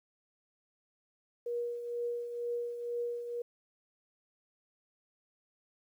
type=tone with tremolo; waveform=sine; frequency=477.2 Hz; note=A#4; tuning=41 cents sharp; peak=-31 dBFS; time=1.46-3.42 s; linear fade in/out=5 ms; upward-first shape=triangle; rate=2.1 Hz; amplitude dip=60%; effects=11-bit